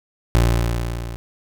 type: tone with level ramp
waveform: 25% pulse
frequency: 58.27 Hz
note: A#1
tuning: in tune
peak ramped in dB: -8 to -25 dBFS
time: 0.35-1.16 s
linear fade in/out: 0 ms
effects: none